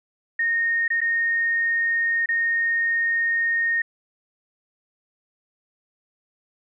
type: tone with dropouts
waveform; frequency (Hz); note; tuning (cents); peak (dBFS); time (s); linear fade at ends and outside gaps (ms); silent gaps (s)
sine; 1848; A#6; -16; -19; 0.39-3.82; 5; 0.88-0.902 / 1.006-1.014 / 2.26-2.288
effects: none